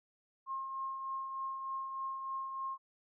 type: tone with tremolo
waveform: sine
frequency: 1070 Hz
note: C6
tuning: 38 cents sharp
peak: -35 dBFS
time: 0.46-2.78 s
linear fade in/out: 50 ms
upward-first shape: triangle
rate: 3.3 Hz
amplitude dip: 45%
effects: none